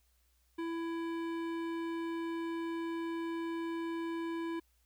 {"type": "tone with hard clipping", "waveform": "sine", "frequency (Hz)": 332.5, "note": "E4", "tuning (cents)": 15, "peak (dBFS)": -37, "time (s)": [0.58, 4.6], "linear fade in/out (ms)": 10, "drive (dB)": 15, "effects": ["added 60 Hz sine -70 dBFS peak until 4.85 s", "white hiss -75 dBFS RMS until 4.85 s"]}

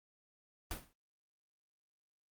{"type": "noise with exponential decay", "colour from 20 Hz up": "pink", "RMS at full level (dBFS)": -37, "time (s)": [0.71, 0.93], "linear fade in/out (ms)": 1, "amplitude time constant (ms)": 47, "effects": ["noise-tail reverb RT60 0.2 s tail -26 dB re dry", "Opus 32 kbps"]}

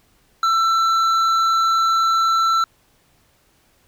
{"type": "tone with hard clipping", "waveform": "triangle", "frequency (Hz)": 1336, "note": "E6", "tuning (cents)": 23, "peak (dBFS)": -16, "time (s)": [0.43, 2.64], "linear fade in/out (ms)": 2, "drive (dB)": 11, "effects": ["pink hiss -59 dBFS RMS until 3.87 s"]}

